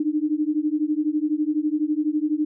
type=beating tone pair; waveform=sine; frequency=297.6 / 309.6 Hz; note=D4 / D#4; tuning=+23 / -9 cents; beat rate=12 Hz; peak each=-23 dBFS; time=0-2.45 s; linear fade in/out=5 ms; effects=none